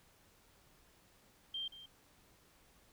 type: tone with echo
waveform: sine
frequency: 3167 Hz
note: G7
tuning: 17 cents sharp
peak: -38 dBFS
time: 1.54-1.68 s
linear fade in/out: 5 ms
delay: 180 ms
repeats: 1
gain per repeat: -13 dB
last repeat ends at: 1.86 s
effects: pink hiss -67 dBFS RMS until 2.92 s